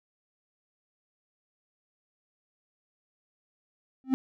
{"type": "tone with exponential growth", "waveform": "triangle", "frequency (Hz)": 262, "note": "C4", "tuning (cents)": 2, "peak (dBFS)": -15, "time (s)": [4.04, 4.14], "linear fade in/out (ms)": 0, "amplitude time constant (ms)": 21, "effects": []}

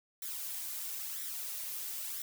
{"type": "noise with flanger", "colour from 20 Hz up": "blue", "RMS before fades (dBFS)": -40, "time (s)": [0.22, 2.22], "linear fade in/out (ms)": 2, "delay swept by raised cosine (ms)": [0.53, 3.33], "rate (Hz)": 1, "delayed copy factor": 0.6, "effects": []}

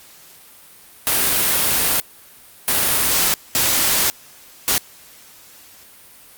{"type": "noise bursts at uneven times", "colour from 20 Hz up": "white", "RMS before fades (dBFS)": -17, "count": 4, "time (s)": [[1.07, 2], [2.68, 3.34], [3.55, 4.1], [4.68, 4.78]], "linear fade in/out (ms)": 0, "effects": ["white hiss -45 dBFS RMS until 6.37 s", "Opus 48 kbps"]}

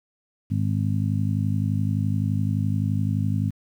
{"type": "harmonic tone", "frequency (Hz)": 51.7, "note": "G#1", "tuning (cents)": -7, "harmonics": [2, 3, 4, 5], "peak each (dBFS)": [-23, -27, -28, -31], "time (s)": [0.5, 3.51], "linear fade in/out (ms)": 20, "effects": ["9-bit"]}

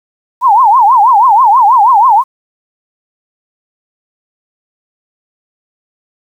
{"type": "tone with vibrato", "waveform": "sine", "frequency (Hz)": 923, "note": "A#5", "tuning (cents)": -17, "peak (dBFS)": -3, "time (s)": [0.41, 2.24], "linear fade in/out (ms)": 50, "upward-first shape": "triangle", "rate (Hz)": 6.2, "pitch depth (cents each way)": 290, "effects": ["7-bit"]}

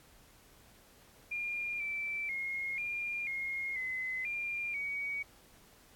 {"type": "tone with pitch steps", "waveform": "sine", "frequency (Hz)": [2408, 2331, 2150, 2405, 2146, 2037, 2396, 2254], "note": ["D7", "D7", "C7", "D7", "C7", "C7", "D7", "C#7"], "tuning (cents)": [43, -14, 47, 41, 43, -47, 34, 28], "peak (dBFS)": -34, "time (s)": [1.31, 5.23], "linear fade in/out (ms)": 10, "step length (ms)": 490, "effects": ["pink hiss -61 dBFS RMS until 5.95 s", "AAC 64 kbps"]}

